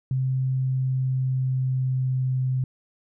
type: tone with pitch glide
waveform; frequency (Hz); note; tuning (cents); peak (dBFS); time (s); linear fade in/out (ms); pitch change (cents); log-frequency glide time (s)
sine; 130.81 to 129.38; C3 to C3; 0 to -19; -21; 0.11-2.64; 2; -19; 0.53-2.37
effects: none